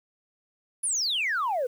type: exponential sweep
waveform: sine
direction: down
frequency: 10548 to 468.4 Hz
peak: -23 dBFS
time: 0.83-1.67 s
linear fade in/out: 10 ms
effects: tanh soft clip ceiling -21 dBFS + 9-bit